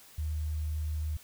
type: tone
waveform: sine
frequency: 76.9 Hz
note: D#2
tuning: 20 cents flat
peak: -30 dBFS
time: 0.18-1.17 s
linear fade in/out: 5 ms
effects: white hiss -55 dBFS RMS until 1.23 s